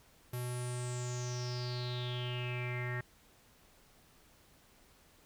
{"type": "tone with low-pass filter sweep", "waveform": "square", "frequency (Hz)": 123.47, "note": "B2", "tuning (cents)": 0, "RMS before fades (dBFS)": -38, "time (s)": [0.33, 3.01], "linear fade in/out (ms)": 5, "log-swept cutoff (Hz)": [12000, 1800], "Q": 8.5, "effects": ["pink hiss -64 dBFS RMS until 5.25 s"]}